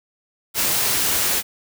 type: noise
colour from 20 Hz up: white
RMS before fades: -20 dBFS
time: 0.54-1.43 s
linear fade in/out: 50 ms
effects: none